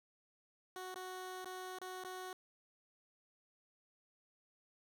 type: tone with dropouts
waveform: 15% pulse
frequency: 370 Hz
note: F#4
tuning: in tune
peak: -38 dBFS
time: 0.76-2.33 s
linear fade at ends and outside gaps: 1 ms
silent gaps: 0.943-0.958 / 1.445-1.457 / 1.786-1.815 / 2.038-2.047 s
effects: none